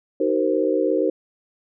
sine chord, C half-diminished seventh, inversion first, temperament equal with one note detuned, 311.1 / 379.5 / 466.2 / 523.3 Hz, Eb4 / Gb4 / Bb4 / C5, 0 / +44 / 0 / 0 cents, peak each -23 dBFS, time 0.2-1.1 s, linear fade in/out 5 ms, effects none

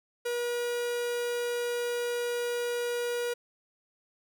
45% pulse tone, 480.8 Hz, B4, 46 cents flat, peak -29 dBFS, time 0.25-3.34 s, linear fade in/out 10 ms, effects none

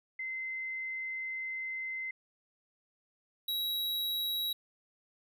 sine / square tone pair in turn, 2065 / 3868 Hz, C7 / B7, -23 / -37 cents, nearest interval major seventh, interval 1086 cents, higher second, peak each -35 / -32 dBFS, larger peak second, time 0.19-2.11 / 3.48-4.53 s, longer first, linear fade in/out 5 ms, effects none

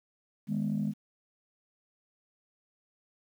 sine chord, G# minor, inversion second, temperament equal, 155.56 / 207.7 / 246.9 Hz, D#3 / G#3 / B3, 0 / 0 / 0 cents, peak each -33 / -29 / -35 dBFS, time 0.47-0.94 s, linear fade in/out 50 ms, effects tanh soft clip ceiling -22 dBFS + 10-bit

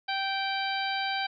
harmonic tone, 780 Hz, G5, 9 cents flat, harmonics 1 / 2 / 3 / 4 / 5 / 6, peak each -31 / -34 / -36 / -37 / -38 / -39 dBFS, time 0.08-1.27 s, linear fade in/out 10 ms, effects none

